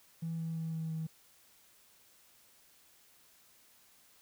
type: tone with pitch steps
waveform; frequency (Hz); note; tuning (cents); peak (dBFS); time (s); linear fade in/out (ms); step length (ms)
triangle; 164.4 / 163.26 / 162.14 / 161.02 / 159.9; E3 / E3 / E3 / E3 / D#3; -4 / -16 / -28 / -40 / +48; -31; 0.22-1.07; 10; 170
effects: tanh soft clip ceiling -32 dBFS + white hiss -64 dBFS RMS until 4.21 s

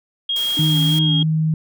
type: tone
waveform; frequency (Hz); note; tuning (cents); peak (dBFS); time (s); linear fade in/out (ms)
sine; 3259; G#7; -33; -18; 0.29-1.23; 5
type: noise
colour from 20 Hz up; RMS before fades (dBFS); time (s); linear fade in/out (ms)
white; -32; 0.36-0.99; 2
type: tone with vibrato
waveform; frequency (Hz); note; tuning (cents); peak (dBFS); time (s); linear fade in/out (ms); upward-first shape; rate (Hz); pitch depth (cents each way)
triangle; 294.9; D4; +7; -22; 0.57-1.23; 2; sine; 2.9; 93
type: tone with pitch glide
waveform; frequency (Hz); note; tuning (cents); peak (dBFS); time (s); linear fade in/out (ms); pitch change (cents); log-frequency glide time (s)
sine; 155.4 to 157.66; D#3 to D#3; -2 to +23; -15; 0.59-1.54; 2; +25; 0.69-0.99
effects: none

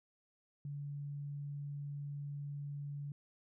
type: tone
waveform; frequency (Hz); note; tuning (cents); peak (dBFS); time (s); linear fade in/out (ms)
sine; 143.5; D3; -40; -40; 0.65-3.12; 2
effects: none

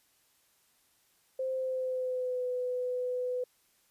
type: tone with pitch glide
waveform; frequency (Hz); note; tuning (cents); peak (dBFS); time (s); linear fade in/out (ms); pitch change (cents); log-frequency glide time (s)
sine; 522 to 499.6; C5 to B4; -4 to +20; -30; 1.39-3.44; 5; -76; 1.53-2.46
effects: white hiss -69 dBFS RMS until 3.9 s + resampled to 32000 Hz

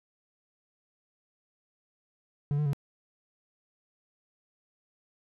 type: tone with pitch steps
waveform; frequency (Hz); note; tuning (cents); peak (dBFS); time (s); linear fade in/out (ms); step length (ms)
triangle; 144.2 / 149.4 / 141.3; D3 / D3 / C#3; -31 / +30 / +34; -23; 2.51-2.732; 0; 74
effects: none

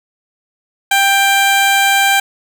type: tone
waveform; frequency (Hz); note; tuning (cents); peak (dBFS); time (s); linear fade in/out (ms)
15% pulse; 789; G5; +11; -3; 0.91-2.2; 5
effects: none

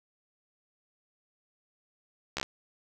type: slowing click train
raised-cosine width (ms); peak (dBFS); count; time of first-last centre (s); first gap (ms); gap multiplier
0.2; -14; 5; 2.37-2.429; 14; 1.04
effects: none

